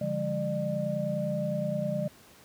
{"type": "tone cluster", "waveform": "sine", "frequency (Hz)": [144.5, 173.7, 204, 601], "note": ["D3", "F3", "G#3", "D5"], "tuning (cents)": [-28, -9, -31, 40], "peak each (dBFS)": [-34, -34, -34, -31], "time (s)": [0.01, 2.08], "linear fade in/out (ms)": 5, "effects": ["pink hiss -55 dBFS RMS until 2.44 s", "high-pass 80 Hz 12 dB/octave"]}